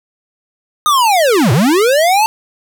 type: linear two-way sweep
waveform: square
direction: down then up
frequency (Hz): 1252 to 105.3 to 902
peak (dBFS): -9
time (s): 0.86-2.26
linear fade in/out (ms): 0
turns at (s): 1.52
effects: none